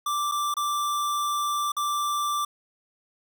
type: tone with dropouts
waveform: square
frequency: 1174.7 Hz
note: D6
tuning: in tune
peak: -25 dBFS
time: 0.06-2.45 s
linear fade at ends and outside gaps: 5 ms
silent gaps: 0.315-0.319 / 0.541-0.567 / 1.72-1.766 s
effects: none